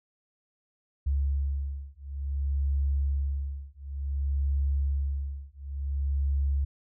sine beating tone pair, 69.3 / 69.86 Hz, C#2 / C#2, 0 / +14 cents, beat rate 0.56 Hz, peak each -29 dBFS, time 1.06-6.65 s, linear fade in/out 10 ms, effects none

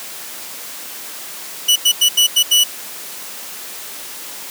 sawtooth tone bursts at uneven times, 2952 Hz, F#7, 5 cents flat, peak -6 dBFS, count 6, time 1.68-1.76 / 1.85-1.92 / 2.01-2.09 / 2.17-2.27 / 2.36-2.43 / 2.51-2.64 s, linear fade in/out 10 ms, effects white hiss -31 dBFS RMS until 4.5 s + high-pass 200 Hz 12 dB/octave

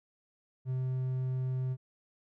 triangle tone, 129.1 Hz, C3, 23 cents flat, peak -28 dBFS, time 0.65-1.77 s, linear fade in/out 50 ms, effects none

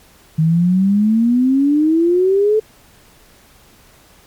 sine exponential sweep, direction up, 155.56 to 440 Hz, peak -10 dBFS, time 0.38-2.6 s, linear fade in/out 10 ms, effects pink hiss -48 dBFS RMS until 4.26 s + MP3 96 kbps

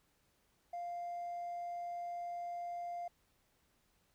triangle tone with hard clipping, 698 Hz, F5, 1 cent flat, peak -39 dBFS, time 0.73-3.08 s, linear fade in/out 5 ms, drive 2 dB, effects pink hiss -75 dBFS RMS until 4.14 s

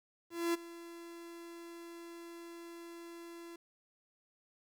45% pulse tone with ADSR envelope, 339.1 Hz, E4, 49 cents sharp, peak -29 dBFS, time 0.3-3.56 s, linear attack 240 ms, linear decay 17 ms, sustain -18 dB, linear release 4 ms, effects 11-bit

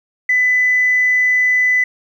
sine tone, 2000 Hz, B6, 21 cents sharp, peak -10 dBFS, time 0.29-1.84 s, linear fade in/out 5 ms, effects tanh soft clip ceiling -6 dBFS + 8-bit

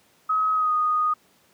sine tone with pitch glide, 1273 to 1237.5 Hz, D#6 to D#6, +39 to -10 cents, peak -19 dBFS, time 0.29-1.14 s, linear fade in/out 10 ms, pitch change -49 cents, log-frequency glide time 0.53-0.73 s, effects pink hiss -60 dBFS RMS until 1.53 s + high-pass 150 Hz 12 dB/octave

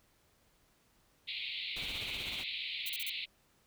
white band-pass noise, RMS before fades -40 dBFS, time 1.27-3.26 s, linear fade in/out 20 ms, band 2100 to 4200 Hz, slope 96 dB/octave
pink noise with tremolo, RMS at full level -46 dBFS, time 1.76-2.44 s, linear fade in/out 5 ms, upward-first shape sine, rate 16 Hz, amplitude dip 50%
violet noise bursts, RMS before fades -40 dBFS, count 4, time 2.86-3.097 s, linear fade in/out 2 ms, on 33 ms, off 35 ms
effects pink hiss -70 dBFS RMS until 3.66 s

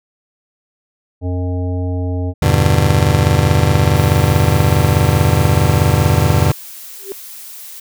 harmonic tone, 90.1 Hz, F#2, 45 cents flat, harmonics 1 / 3 / 5 / 7 / 9, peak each -17 / -24 / -29 / -31 / -36 dBFS, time 1.21-2.34 s, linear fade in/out 50 ms
40% pulse chord, E minor seventh, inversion none, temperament just, 82.41 / 98.89 / 123.61 / 148.33 Hz, E2 / G2 / B2 / D3, 0 / +16 / +2 / +18 cents, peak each -15 dBFS, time 2.42-6.52 s, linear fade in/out 5 ms
blue noise, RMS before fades -33 dBFS, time 3.96-7.8 s, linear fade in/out 5 ms
sine tone with exponential growth, 392 Hz, G4, in tune, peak -19 dBFS, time 6.97-7.12 s, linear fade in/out 0 ms, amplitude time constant 32 ms
effects none

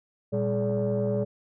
sine tone cluster, 117.5 / 199.9 / 423.4 / 575 Hz, A#2 / G3 / G#4 / D5, +14 / +34 / +33 / -37 cents, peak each -28 dBFS, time 0.32-1.25 s, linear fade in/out 20 ms, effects tanh soft clip ceiling -18 dBFS

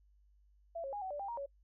sine tone with pitch steps, 670 / 546 / 822 / 755 / 583 / 794 / 941 / 559 Hz, E5 / C#5 / G#5 / F#5 / D5 / G5 / A#5 / C#5, +28 / -26 / -18 / +35 / -13 / +22 / +16 / +14 cents, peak -38 dBFS, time 0.75-1.462 s, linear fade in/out 10 ms, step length 89 ms, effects noise-tail reverb RT60 0.1 s tail -24 dB re dry + added 50 Hz sine -64 dBFS peak until 1.63 s

